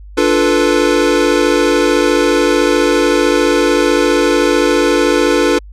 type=chord; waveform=square; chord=B half-diminished seventh; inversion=first; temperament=equal; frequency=293.7 / 349.2 / 440 / 493.9 Hz; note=D4 / F4 / A4 / B4; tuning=0 / 0 / 0 / 0 cents; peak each=-16 dBFS; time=0.17-5.59 s; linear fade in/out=10 ms; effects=added 50 Hz sine -31 dBFS peak until 5.72 s + low-pass 8000 Hz 12 dB/octave